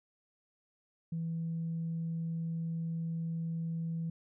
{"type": "tone", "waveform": "sine", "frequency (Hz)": 164.81, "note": "E3", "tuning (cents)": 0, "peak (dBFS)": -32, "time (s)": [1.12, 4.1], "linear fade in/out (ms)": 5, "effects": ["tanh soft clip ceiling -29 dBFS"]}